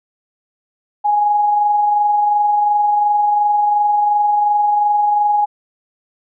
sine tone with amplitude modulation, 830.6 Hz, G#5, in tune, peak -10 dBFS, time 1.04-5.46 s, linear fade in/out 20 ms, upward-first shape sine, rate 22.8 Hz, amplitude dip 30%, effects none

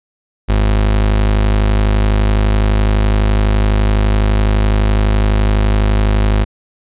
35% pulse tone, 51.9 Hz, G#1, in tune, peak -8 dBFS, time 0.48-6.45 s, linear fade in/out 20 ms, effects resampled to 8000 Hz

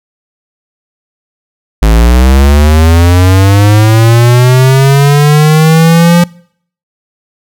square linear sweep, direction up, 52.4 to 174.61 Hz, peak -3 dBFS, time 1.82-6.24 s, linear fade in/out 5 ms, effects noise-tail reverb RT60 0.6 s tail -24 dB re dry

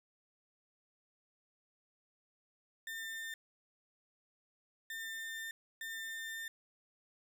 35% pulse tone bursts at uneven times, 1801 Hz, A6, 40 cents sharp, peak -39 dBFS, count 3, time 2.87-3.34 / 4.9-5.51 / 5.81-6.48 s, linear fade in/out 2 ms, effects none

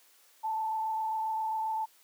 sine tone with frequency modulation, 880 Hz, A5, in tune, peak -29 dBFS, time 0.43-1.86 s, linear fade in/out 20 ms, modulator 27.5 Hz, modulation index 0.57, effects white hiss -62 dBFS RMS until 2.03 s + high-pass 400 Hz 12 dB/octave

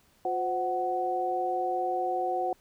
sine tone cluster, 357.9 / 518 / 743 Hz, F4 / C5 / F#5, +42 / -17 / +7 cents, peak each -33 / -34 / -28 dBFS, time 0.25-2.53 s, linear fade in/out 2 ms, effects pink hiss -64 dBFS RMS until 2.6 s

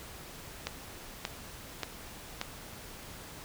click train, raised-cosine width 0.2 ms, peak -15 dBFS, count 4, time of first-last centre 0.67-2.414 s, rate 1.72 Hz, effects pink hiss -47 dBFS RMS until 3.44 s

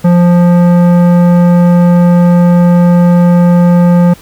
triangle tone with tanh clipping, 175 Hz, F3, 4 cents sharp, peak -5 dBFS, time 0.04-4.14 s, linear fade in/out 10 ms, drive 18 dB, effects pink hiss -37 dBFS RMS until 4.21 s

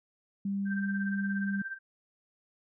sine tone, 198.2 Hz, G3, 19 cents sharp, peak -29 dBFS, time 0.45-1.62 s, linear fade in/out 5 ms
sine tone with tremolo, 1568 Hz, G6, in tune, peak -33 dBFS, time 0.65-1.79 s, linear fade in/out 50 ms, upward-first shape sine, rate 17 Hz, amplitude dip 70%
effects none

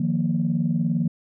sine chord, Eb suspended second, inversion none, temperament equal with one note detuned, 155.56 / 175.32 / 233.1 Hz, Eb3 / F3 / Bb3, 0 / +7 / 0 cents, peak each -24 / -23 / -24 dBFS, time 0-1.08 s, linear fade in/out 5 ms, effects tanh soft clip ceiling -12 dBFS

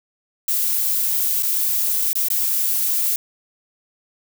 violet noise with dropouts, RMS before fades -20 dBFS, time 0.48-3.16 s, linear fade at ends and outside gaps 2 ms, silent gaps 1.425-1.431 / 2.131-2.154 / 2.285-2.302 s, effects none

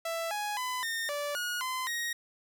sawtooth tone with pitch steps, 663 / 833 / 1006 / 1828 / 581 / 1446 / 1027 / 1878 Hz, E5 / G#5 / B5 / A#6 / D5 / F#6 / C6 / A#6, +10 / +5 / +32 / -34 / -19 / -40 / -33 / +12 cents, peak -28 dBFS, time 0.05-2.13 s, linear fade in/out 5 ms, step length 260 ms, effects none

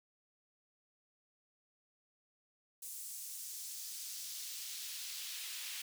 pink noise with high-pass filter sweep, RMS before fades -45 dBFS, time 2.82-5.82 s, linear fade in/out 5 ms, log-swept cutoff 8400 to 2700 Hz, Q 1.1, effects none

